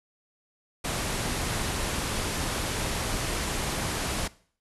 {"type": "low-pass noise", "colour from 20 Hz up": "pink", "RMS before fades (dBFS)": -30, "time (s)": [0.84, 4.28], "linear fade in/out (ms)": 10, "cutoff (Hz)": 12000, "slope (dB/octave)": 96, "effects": ["noise-tail reverb RT60 0.5 s tail -20 dB re dry"]}